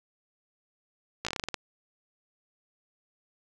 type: slowing click train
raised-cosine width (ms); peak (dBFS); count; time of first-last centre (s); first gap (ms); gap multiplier
0.2; -14; 10; 1.25-1.543; 16; 1.17
effects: none